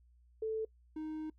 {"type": "tone pair in turn", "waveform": ["sine", "triangle"], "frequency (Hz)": [440, 311.1], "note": ["A4", "D#4"], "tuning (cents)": [0, 0], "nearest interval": "tritone", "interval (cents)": 600, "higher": "first", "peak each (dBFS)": [-33, -36], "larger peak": "first", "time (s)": [[0.42, 0.65], [0.96, 1.3]], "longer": "second", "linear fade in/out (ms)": 5, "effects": ["noise-tail reverb RT60 0.1 s tail -24 dB re dry", "added 60 Hz sine -62 dBFS peak until 1.38 s"]}